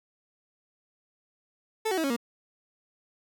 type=tone with pitch steps; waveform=30% pulse; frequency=440 / 376.5 / 322.1 / 275.6 / 235.8 Hz; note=A4 / F#4 / E4 / C#4 / A#3; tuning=0 / +30 / -40 / -10 / +20 cents; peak=-23 dBFS; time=1.85-2.165 s; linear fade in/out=10 ms; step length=63 ms; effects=none